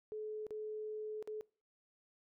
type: tone with dropouts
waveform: sine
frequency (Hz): 429.2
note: A4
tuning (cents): -43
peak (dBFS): -40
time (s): 0.12-1.41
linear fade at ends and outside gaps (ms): 0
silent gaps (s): 0.467-0.507 / 1.226-1.275
effects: noise-tail reverb RT60 0.4 s tail -23 dB re dry